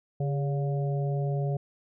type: harmonic tone with a mistuned harmonic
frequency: 142 Hz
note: C#3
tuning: 42 cents sharp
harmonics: 1 / 3 / 4 / 5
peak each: -26 / -36 / -38 / -40 dBFS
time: 0.2-1.57 s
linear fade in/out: 5 ms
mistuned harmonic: 3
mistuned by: -77 cents
effects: none